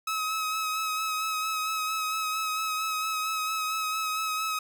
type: tone with vibrato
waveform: sawtooth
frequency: 1280 Hz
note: D#6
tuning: 49 cents sharp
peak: -24 dBFS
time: 0.07-4.59 s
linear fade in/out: 5 ms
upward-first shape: sine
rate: 4.4 Hz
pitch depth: 24 cents each way
effects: none